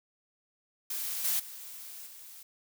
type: noise with level steps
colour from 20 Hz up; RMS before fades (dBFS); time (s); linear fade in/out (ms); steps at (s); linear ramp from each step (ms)
blue; -35 / -29 / -45 / -49; 0.9-2.43; 5; 1.24 / 1.39 / 2.06; 10
effects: none